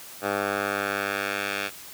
10% pulse tone with band-pass filter sweep, 99.9 Hz, G2, 33 cents sharp, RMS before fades -28 dBFS, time 0.21-1.71 s, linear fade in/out 50 ms, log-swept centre 1000 to 2500 Hz, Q 1.2, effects white hiss -43 dBFS RMS until 1.93 s + high-pass 60 Hz 12 dB/octave

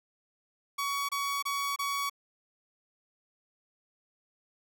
sawtooth tone bursts, 1126 Hz, C#6, 27 cents sharp, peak -26 dBFS, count 4, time 0.78-2.098 s, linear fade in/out 10 ms, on 310 ms, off 26 ms, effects none

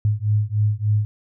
sine beating tone pair, 103.83 / 107.23 Hz, G#2 / A2, 0 / -44 cents, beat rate 3.4 Hz, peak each -20 dBFS, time 0.05-1.05 s, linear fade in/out 0 ms, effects none

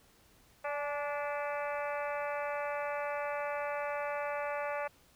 harmonic tone with a mistuned harmonic, 290.7 Hz, D4, 18 cents flat, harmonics 2 / 3 / 4 / 5 / 6 / 7 / 8 / 9, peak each -36 / -40 / -42 / -44 / -46 / -47 / -48 / -49 dBFS, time 0.64-4.88 s, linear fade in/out 10 ms, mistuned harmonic 3, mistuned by -27 cents, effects pink hiss -64 dBFS RMS until 5.15 s

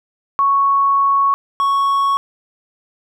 sine / triangle tone pair in turn, 1108.7 / 1108.7 Hz, C#6 / C#6, 0 / 0 cents, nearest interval unison, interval 0 cents, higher neither, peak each -11 dBFS, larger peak neither, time 0.39-1.34 / 1.6-2.17 s, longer first, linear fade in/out 0 ms, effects none

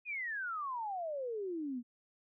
sine exponential sweep, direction down, 2527 to 231.6 Hz, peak -36 dBFS, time 0.05-1.83 s, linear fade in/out 50 ms, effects none

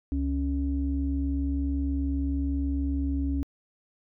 sine tone pair together, 69.37 / 277.2 Hz, C#2 / C#4, +2 / 0 cents, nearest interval 2 octaves, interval 2398 cents, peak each -26 / -28 dBFS, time 0.12-3.43 s, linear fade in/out 0 ms, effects tanh soft clip ceiling -17 dBFS

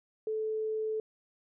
sine tone, 435.9 Hz, A4, 16 cents flat, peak -30 dBFS, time 0.27-1 s, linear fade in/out 2 ms, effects none

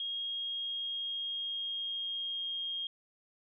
sine tone with pitch glide, 3263 to 3237 Hz, G#7 to G#7, -31 to -45 cents, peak -34 dBFS, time 0-2.87 s, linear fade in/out 2 ms, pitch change -14 cents, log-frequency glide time 0.21-2.51 s, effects none

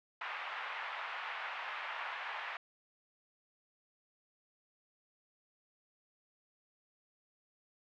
pink band-pass noise, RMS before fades -42 dBFS, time 0.21-2.57 s, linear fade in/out 2 ms, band 830 to 2700 Hz, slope 24 dB/octave, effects none

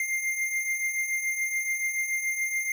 square beating tone pair, 2100 / 2107 Hz, C7 / C7, +6 / +12 cents, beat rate 7 Hz, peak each -35 / -28 dBFS, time 0-2.72 s, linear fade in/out 2 ms, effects 11-bit

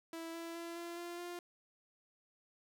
sawtooth tone with pitch steps, 329.6 / 333.6 / 337.7 / 341.8 / 346 / 350.2 Hz, E4 / E4 / E4 / F4 / F4 / F4, 0 / +21 / +42 / -37 / -16 / +5 cents, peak -39 dBFS, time 0.13-1.39 s, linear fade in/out 2 ms, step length 210 ms, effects none

